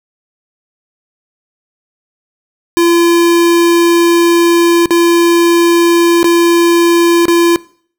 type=tone with dropouts; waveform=square; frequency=341 Hz; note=F4; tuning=41 cents flat; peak=-7 dBFS; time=2.77-7.56 s; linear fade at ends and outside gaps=0 ms; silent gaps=4.858-4.907 / 6.23-6.243 / 7.255-7.282 s; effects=noise-tail reverb RT60 0.5 s tail -21 dB re dry